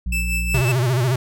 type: harmonic tone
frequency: 59.4 Hz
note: A#1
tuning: 33 cents sharp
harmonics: 1 / 2 / 3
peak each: -21 / -36 / -31 dBFS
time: 0.06-0.61 s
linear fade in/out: 5 ms
type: tone with tremolo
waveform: 45% pulse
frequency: 2637 Hz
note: E7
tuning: in tune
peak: -21 dBFS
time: 0.12-0.72 s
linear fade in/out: 5 ms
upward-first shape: sine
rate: 5.4 Hz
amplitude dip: 55%
type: tone with vibrato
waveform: square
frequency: 125.6 Hz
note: B2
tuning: 30 cents sharp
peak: -17 dBFS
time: 0.54-1.16 s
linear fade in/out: 5 ms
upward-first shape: sine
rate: 14 Hz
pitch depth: 120 cents each way
effects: none